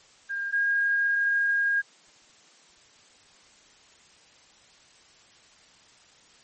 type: tone pair in turn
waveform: sine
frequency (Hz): 1609 / 1625.8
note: G6 / G#6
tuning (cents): +45 / -37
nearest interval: unison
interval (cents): 18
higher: second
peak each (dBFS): -28 / -21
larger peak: second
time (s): 0.29-0.52 / 0.52-1.82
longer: second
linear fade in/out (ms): 20
effects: white hiss -56 dBFS RMS until 6.43 s + MP3 32 kbps